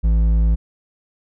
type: tone with hard clipping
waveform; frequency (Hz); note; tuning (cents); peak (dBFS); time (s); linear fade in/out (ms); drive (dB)
triangle; 55; A1; 0; -14; 0.03-0.56; 20; 10
effects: none